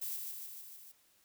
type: noise with echo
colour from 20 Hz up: violet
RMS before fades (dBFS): -39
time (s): 0.01-0.17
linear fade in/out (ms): 10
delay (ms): 150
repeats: 5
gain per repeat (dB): -3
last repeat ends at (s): 0.92
effects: white hiss -69 dBFS RMS until 1.24 s